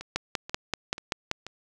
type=two click trains; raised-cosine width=0.2 ms; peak=-9 / -21 dBFS; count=7 / 4; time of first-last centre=0.16-1.314 / 0.01-1.466 s; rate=5.2 / 2.06 Hz; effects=none